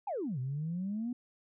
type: exponential two-way sweep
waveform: sine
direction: down then up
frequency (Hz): 880 to 123.7 to 250.7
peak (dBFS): -32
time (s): 0.07-1.13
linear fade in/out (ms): 5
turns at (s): 0.39
effects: tanh soft clip ceiling -28 dBFS